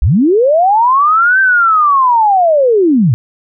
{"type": "linear two-way sweep", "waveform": "sine", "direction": "up then down", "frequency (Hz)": [45, 1571, 102.8], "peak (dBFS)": -6, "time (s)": [0.02, 3.14], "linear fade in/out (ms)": 0, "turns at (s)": 1.4, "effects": []}